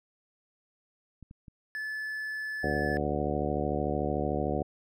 clicks, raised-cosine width 5 ms, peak -35 dBFS, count 3, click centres 1.227 / 1.311 / 1.482 s
triangle tone, 1732 Hz, A6, 28 cents flat, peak -31 dBFS, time 1.75-2.97 s, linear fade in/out 0 ms
harmonic tone, 73.42 Hz, D2, in tune, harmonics 1 / 2 / 3 / 4 / 5 / 6 / 7 / 8 / 10, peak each -36 / -36 / -36 / -36 / -36 / -36 / -36 / -36 / -36 dBFS, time 2.63-4.63 s, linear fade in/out 10 ms
effects none

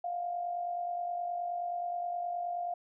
sine tone with amplitude modulation, 702 Hz, F5, 9 cents sharp, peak -30 dBFS, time 0.04-2.74 s, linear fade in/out 5 ms, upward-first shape sine, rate 49.5 Hz, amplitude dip 50%, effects none

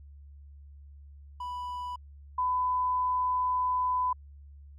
triangle / sine tone pair in turn, 987.8 / 1002.7 Hz, B5 / B5, 0 / +26 cents, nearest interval unison, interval 26 cents, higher second, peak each -32 / -25 dBFS, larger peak second, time 1.4-1.96 / 2.38-4.13 s, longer second, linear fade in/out 5 ms, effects added 71 Hz sine -47 dBFS peak until 4.78 s

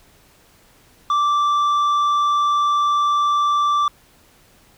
sine tone with tanh clipping, 1170 Hz, D6, 7 cents flat, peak -16 dBFS, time 1.1-3.88 s, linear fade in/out 2 ms, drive 6 dB, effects pink hiss -53 dBFS RMS until 4.77 s

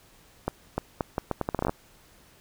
accelerating click train, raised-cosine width 1 ms, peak -12 dBFS, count 14, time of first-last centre 0.48-1.695 s, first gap 300 ms, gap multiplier 0.76, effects pink hiss -57 dBFS RMS until 2.4 s

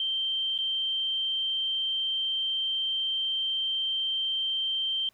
sine tone with dropouts, 3136 Hz, G7, in tune, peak -26 dBFS, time 0-5.09 s, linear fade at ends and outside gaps 2 ms, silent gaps 0.579-0.587 s, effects pink hiss -66 dBFS RMS until 5.13 s

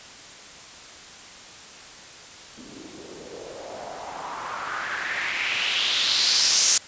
blue noise with low-pass filter sweep, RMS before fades -26 dBFS, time 2.57-6.78 s, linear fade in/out 5 ms, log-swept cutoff 250 to 6700 Hz, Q 3.1, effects white hiss -43 dBFS RMS until 6.87 s + resampled to 16000 Hz

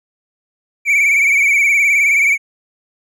triangle tone with vibrato, 2274 Hz, C#7, 44 cents sharp, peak -8 dBFS, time 0.85-2.38 s, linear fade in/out 50 ms, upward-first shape sine, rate 19 Hz, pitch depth 67 cents each way, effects none

